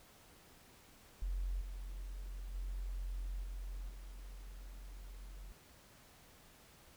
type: tone with level steps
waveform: sine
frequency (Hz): 44.92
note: F1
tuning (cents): +50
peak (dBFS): -35 / -42 / -38 / -41 / -47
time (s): 1.22-5.52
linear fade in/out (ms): 0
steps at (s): 1.61 / 2.54 / 3.43 / 3.89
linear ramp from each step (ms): 5
effects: pink hiss -62 dBFS RMS until 6.96 s